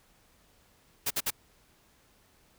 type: noise bursts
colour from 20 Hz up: white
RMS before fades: -29 dBFS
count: 3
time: 1.06-1.306 s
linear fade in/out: 10 ms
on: 46 ms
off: 54 ms
effects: pink hiss -64 dBFS RMS until 2.58 s